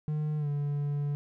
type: tone with pitch glide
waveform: triangle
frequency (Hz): 151.8 to 144.61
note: D#3 to D3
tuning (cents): -42 to -26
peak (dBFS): -26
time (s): 0.08-1.15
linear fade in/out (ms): 0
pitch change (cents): -84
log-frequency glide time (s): 0.37-0.48
effects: none